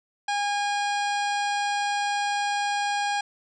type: harmonic tone with a mistuned harmonic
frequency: 816 Hz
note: G#5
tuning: 31 cents flat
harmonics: 1 / 2 / 3 / 4 / 5 / 6 / 7 / 9 / 10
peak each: -25 / -31 / -35 / -37 / -39 / -41 / -42 / -44 / -45 dBFS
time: 0.28-3.21 s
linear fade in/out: 5 ms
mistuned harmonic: 5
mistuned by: +21 cents
effects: none